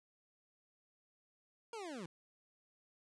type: linear sweep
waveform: 25% pulse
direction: down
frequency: 476.5 to 154 Hz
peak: -40 dBFS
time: 1.73-2.06 s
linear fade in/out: 2 ms
effects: resampled to 22050 Hz + 13-bit